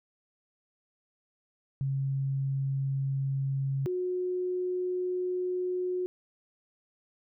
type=tone pair in turn; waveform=sine; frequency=136.2 / 363.6 Hz; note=C#3 / F#4; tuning=-30 / -30 cents; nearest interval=octave + perfect fourth; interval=1700 cents; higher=second; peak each=-27 / -28 dBFS; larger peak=first; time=1.81-3.86 / 3.86-6.06 s; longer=second; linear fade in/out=0 ms; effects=none